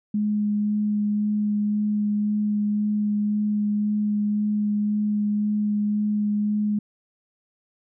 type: tone with vibrato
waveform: sine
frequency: 208.9 Hz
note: G#3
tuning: 10 cents sharp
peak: -20 dBFS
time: 0.14-6.79 s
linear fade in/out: 5 ms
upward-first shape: sine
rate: 1.9 Hz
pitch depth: 9 cents each way
effects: none